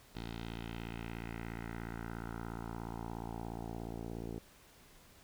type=tone with low-pass filter sweep; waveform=10% pulse; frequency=57 Hz; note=A#1; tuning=38 cents flat; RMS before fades=-43 dBFS; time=0.15-4.39 s; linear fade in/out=5 ms; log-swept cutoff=4100 to 500 Hz; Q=2.4; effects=pink hiss -61 dBFS RMS until 5.23 s